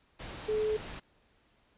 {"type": "tone in noise", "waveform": "sine", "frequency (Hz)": 429.6, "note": "A4", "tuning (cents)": -41, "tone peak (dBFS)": -27, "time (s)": [0.48, 0.77], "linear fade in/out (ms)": 10, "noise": "pink", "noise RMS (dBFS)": -43, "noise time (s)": [0.19, 1], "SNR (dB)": 13, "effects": ["pink hiss -68 dBFS RMS until 1.77 s", "resampled to 8000 Hz"]}